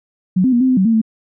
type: tone with pitch steps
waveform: sine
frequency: 184 / 258.8 / 239.1 / 259.8 / 255.8 / 189.3 / 226.9 / 221.3 Hz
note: F#3 / C4 / A#3 / C4 / C4 / F#3 / A#3 / A3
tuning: -9 / -19 / +44 / -12 / -39 / +40 / -47 / +10 cents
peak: -10 dBFS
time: 0.36-1.016 s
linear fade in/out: 10 ms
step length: 82 ms
effects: none